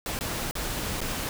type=noise with dropouts; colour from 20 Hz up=pink; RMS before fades=-31 dBFS; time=0.06-1.29 s; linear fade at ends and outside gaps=1 ms; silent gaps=0.19-0.209 / 0.511-0.553 / 1.006-1.014 s; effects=none